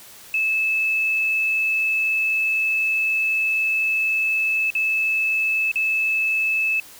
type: tone with dropouts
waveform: sine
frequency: 2612 Hz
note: E7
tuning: 17 cents flat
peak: -18 dBFS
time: 0.34-6.8 s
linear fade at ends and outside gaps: 2 ms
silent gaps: 4.704-4.751 / 5.716-5.757 s
effects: white hiss -44 dBFS RMS until 6.99 s